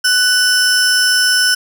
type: tone pair together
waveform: 35% pulse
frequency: 1492 / 5317 Hz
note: F#6 / E8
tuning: +14 / +14 cents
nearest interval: octave + minor seventh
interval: 2200 cents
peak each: -11 dBFS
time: 0.04-1.55 s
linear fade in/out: 10 ms
effects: none